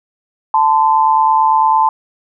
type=tone pair together; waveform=sine; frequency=880 / 1028.9 Hz; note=A5 / C6; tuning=0 / -29 cents; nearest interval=minor third; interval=271 cents; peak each=-10 / -13 dBFS; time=0.54-1.89 s; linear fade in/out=2 ms; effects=none